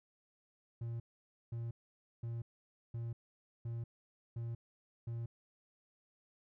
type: tone bursts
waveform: triangle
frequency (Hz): 116.54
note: A#2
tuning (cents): 0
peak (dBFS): -36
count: 7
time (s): 0.81-5.26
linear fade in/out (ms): 5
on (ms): 190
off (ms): 520
effects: none